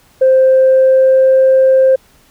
sine tone with pitch glide, 523.3 to 526.6 Hz, C5 to C5, 0 to +11 cents, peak -4 dBFS, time 0.21-1.96 s, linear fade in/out 10 ms, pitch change +11 cents, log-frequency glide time 0.36-1.41 s, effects tanh soft clip ceiling -2 dBFS + pink hiss -49 dBFS RMS until 2.3 s

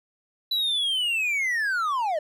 triangle linear sweep, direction down, 3987 to 583 Hz, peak -21 dBFS, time 0.51-2.19 s, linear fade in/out 5 ms, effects none

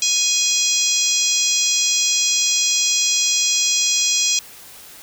harmonic tone with a mistuned harmonic, 830 Hz, G#5, 1 cent flat, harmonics 3 / 4 / 5 / 6 / 7 / 8 / 9, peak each -26 / -23 / -25 / -25 / -20 / -25 / -23 dBFS, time 0.02-4.39 s, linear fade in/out 2 ms, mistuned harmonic 4, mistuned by -15 cents, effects white hiss -41 dBFS RMS until 5.02 s

